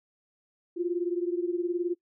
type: beating tone pair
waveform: sine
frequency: 345.1 / 364.1 Hz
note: F4 / F#4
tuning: -21 / -28 cents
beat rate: 19 Hz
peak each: -28 / -31 dBFS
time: 0.76-1.95 s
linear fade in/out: 20 ms
effects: noise-tail reverb RT60 0.1 s tail -23 dB re dry